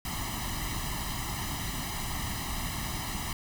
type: noise with comb filter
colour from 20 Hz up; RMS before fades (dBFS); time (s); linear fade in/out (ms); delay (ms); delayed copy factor
pink; -34; 0.05-3.33; 2; 1; +0.85
effects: none